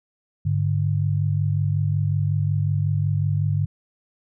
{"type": "tone pair together", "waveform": "sine", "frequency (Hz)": [101.38, 146.83], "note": ["G#2", "D3"], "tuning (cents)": [-41, 0], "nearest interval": "tritone", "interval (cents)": 641, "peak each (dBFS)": [-21, -22], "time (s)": [0.45, 3.66], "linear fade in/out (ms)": 10, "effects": []}